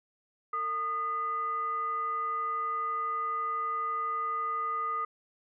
sine tone with frequency modulation, 1229 Hz, D#6, 22 cents flat, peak -29 dBFS, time 0.53-5.05 s, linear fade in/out 5 ms, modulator 776 Hz, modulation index 0.31, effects none

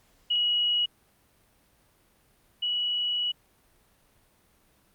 sine tone pair in turn, 2910 / 2932 Hz, F#7 / F#7, -29 / -16 cents, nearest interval unison, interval 13 cents, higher second, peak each -22 / -25 dBFS, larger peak first, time 0.3-0.86 / 2.62-3.32 s, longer second, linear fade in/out 10 ms, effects pink hiss -64 dBFS RMS until 4.94 s + Opus 48 kbps

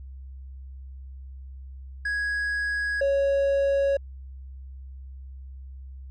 triangle tone pair in turn, 1661.2 / 554.4 Hz, G#6 / C#5, 0 / 0 cents, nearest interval octave + perfect fifth, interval 1900 cents, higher first, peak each -23 / -18 dBFS, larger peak second, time 2.05-3.01 / 3.01-3.97 s, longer neither, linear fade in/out 5 ms, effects added 66 Hz sine -38 dBFS peak until 6.1 s + resampled to 22050 Hz

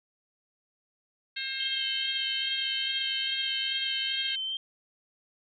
harmonic tone, 533 Hz, C5, 32 cents sharp, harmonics 3 / 4 / 5 / 6 / 7 / 8, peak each -39 / -39 / -39 / -39 / -39 / -39 dBFS, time 1.36-4.36 s, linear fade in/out 10 ms
sine tone with vibrato, 3136 Hz, G7, in tune, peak -30 dBFS, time 1.6-4.57 s, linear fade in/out 2 ms, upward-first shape sine, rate 2.4 Hz, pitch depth 28 cents each way
effects none

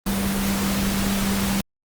sine tone in noise, 196.7 Hz, G3, 6 cents sharp, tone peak -22 dBFS, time 0.06-1.61 s, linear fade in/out 5 ms, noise pink, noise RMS -26 dBFS, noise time 0.06-1.61 s, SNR +1 dB, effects Opus 24 kbps

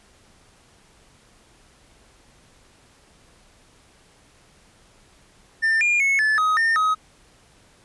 triangle tone with pitch steps, 1793 / 2414 / 2194 / 1736 / 1260 / 1816 / 1266 Hz, A6 / D7 / C#7 / A6 / D#6 / A#6 / D#6, +32 / +47 / -18 / -24 / +21 / -46 / +30 cents, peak -15 dBFS, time 5.62-6.95 s, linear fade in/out 20 ms, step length 190 ms, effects pink hiss -55 dBFS RMS until 7.84 s + resampled to 24000 Hz

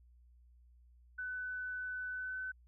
sine tone with pitch glide, 1501 to 1515.8 Hz, F#6 to F#6, +24 to +41 cents, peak -38 dBFS, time 1.18-2.52 s, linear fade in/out 10 ms, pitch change +17 cents, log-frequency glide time 2.1-2.38 s, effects added 60 Hz sine -60 dBFS peak until 2.67 s

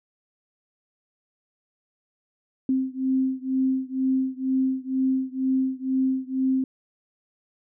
sine beating tone pair, 261.6 / 263.7 Hz, C4 / C4, 0 / +14 cents, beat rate 2.1 Hz, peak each -24 / -25 dBFS, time 2.69-6.64 s, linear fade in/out 2 ms, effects none

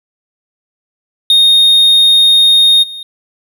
triangle tone with level steps, 3700 Hz, A#7, 14 cents flat, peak -3 / -22 dBFS, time 1.3-3.03 s, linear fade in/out 2 ms, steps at 2.82 s, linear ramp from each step 20 ms, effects none

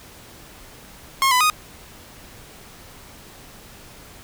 sawtooth tone with pitch steps, 1077 / 1001 / 1242 Hz, C6 / B5 / D#6, +50 / +23 / -3 cents, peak -11 dBFS, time 1.22-1.499 s, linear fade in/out 0 ms, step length 93 ms, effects pink hiss -44 dBFS RMS until 4.23 s

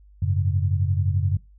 sine chord, F# suspended second, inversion none, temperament just, 92.5 / 104.06 / 138.75 Hz, F#2 / G#2 / C#3, 0 / +4 / +2 cents, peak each -21 / -26 / -26 dBFS, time 0.22-1.37 s, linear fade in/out 5 ms, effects noise-tail reverb RT60 0.2 s tail -19 dB re dry + added 50 Hz sine -48 dBFS peak until 1.58 s

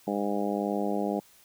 harmonic tone, 101.8 Hz, G#2, 34 cents flat, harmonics 2 / 3 / 4 / 5 / 6 / 7 / 8, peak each -31 / -33 / -34 / -35 / -36 / -36 / -37 dBFS, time 0.07-1.2 s, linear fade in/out 5 ms, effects white hiss -58 dBFS RMS until 1.44 s

